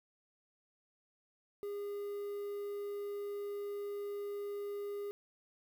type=tone with quantisation; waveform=triangle; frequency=407.1 Hz; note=G#4; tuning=35 cents flat; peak=-36 dBFS; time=1.63-5.11 s; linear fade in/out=0 ms; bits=10; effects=none